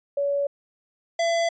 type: tone pair in turn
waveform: sine / square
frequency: 566 / 673.1 Hz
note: C#5 / E5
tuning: +36 / +36 cents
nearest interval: minor third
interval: 300 cents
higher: second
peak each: -21 dBFS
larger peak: neither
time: 0.17-0.47 / 1.19-1.49 s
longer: neither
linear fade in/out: 5 ms
effects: resampled to 16000 Hz